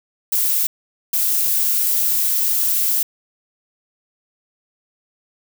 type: noise bursts at uneven times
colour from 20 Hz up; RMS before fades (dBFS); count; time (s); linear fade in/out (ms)
violet; -18; 2; 0.32-0.67 / 1.13-3.03; 5
effects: none